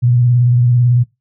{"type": "tone with vibrato", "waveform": "sine", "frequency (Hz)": 122.1, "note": "B2", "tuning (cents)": -19, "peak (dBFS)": -8, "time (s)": [0.02, 1.04], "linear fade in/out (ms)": 20, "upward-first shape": "triangle", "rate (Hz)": 18, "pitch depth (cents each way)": 58, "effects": ["noise-tail reverb RT60 0.2 s tail -21 dB re dry"]}